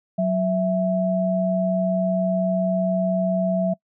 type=tone pair together; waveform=sine; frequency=185.01 / 659.3 Hz; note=F#3 / E5; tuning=0 / 0 cents; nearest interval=octave + minor seventh; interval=2200 cents; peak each=-21 dBFS; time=0.18-3.74 s; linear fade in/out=10 ms; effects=noise-tail reverb RT60 0.1 s tail -25 dB re dry